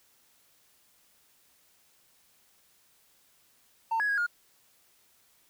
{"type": "tone with pitch steps", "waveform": "triangle", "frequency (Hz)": [903, 1674, 1644, 1424], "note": ["A5", "G#6", "G#6", "F6"], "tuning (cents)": [45, 13, -18, 33], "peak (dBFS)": -22, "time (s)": [3.91, 4.266], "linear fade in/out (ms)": 10, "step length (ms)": 89, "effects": ["tanh soft clip ceiling -22 dBFS", "white hiss -65 dBFS RMS until 5.49 s"]}